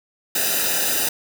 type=noise with comb filter; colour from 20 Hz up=white; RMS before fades=-21 dBFS; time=0.35-1.09 s; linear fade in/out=5 ms; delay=0.91 ms; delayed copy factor=-0.8; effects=none